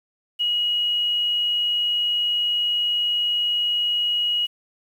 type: tone with quantisation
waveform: sine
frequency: 2900 Hz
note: F#7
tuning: 35 cents flat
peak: -19 dBFS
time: 0.39-4.47 s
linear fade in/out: 20 ms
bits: 8
effects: none